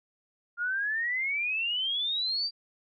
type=exponential sweep; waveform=sine; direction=up; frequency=1396.9 to 4750 Hz; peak=-27 dBFS; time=0.57-2.51 s; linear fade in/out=50 ms; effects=none